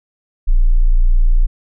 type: tone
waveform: sine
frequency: 29.14 Hz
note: A#0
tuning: in tune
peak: -7 dBFS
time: 0.47-1.47 s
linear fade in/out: 20 ms
effects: none